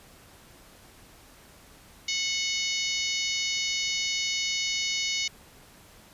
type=harmonic tone with a mistuned harmonic; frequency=740 Hz; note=F#5; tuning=in tune; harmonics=3 / 4 / 5 / 6 / 7 / 8 / 9; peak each=-32 / -33 / -34 / -35 / -35 / -36 / -37 dBFS; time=2.08-5.28 s; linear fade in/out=5 ms; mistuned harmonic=3; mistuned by=-21 cents; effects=pink hiss -53 dBFS RMS until 6.13 s + resampled to 32000 Hz